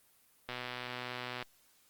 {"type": "click train", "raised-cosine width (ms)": 0.3, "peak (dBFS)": -23, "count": 117, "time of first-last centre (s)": [0.49, 1.425], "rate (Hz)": 124, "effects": ["white hiss -67 dBFS RMS until 1.89 s", "Opus 32 kbps"]}